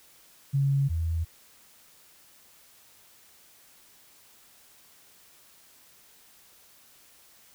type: tone pair in turn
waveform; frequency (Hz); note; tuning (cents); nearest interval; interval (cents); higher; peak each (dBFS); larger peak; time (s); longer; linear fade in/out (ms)
sine; 138.59 / 82.14; C#3 / E2; 0 / -6; major sixth; 906; first; -21 / -25; first; 0.53-0.89 / 0.89-1.25; neither; 20
effects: white hiss -57 dBFS RMS until 7.54 s